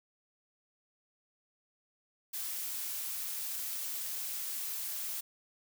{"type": "noise", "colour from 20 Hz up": "blue", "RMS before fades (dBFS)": -38, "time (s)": [2.33, 5.21], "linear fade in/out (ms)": 10, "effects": []}